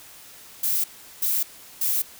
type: noise bursts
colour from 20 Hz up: violet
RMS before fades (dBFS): -23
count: 3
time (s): 0.63-2.02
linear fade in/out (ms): 5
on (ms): 210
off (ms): 380
effects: white hiss -46 dBFS RMS until 2.19 s